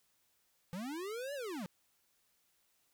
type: linear two-way sweep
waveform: square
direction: up then down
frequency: 164.81 to 587.3 to 164.81 Hz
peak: -40 dBFS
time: 0.73-1.66 s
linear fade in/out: 0 ms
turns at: 1.34 s
effects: white hiss -75 dBFS RMS until 2.93 s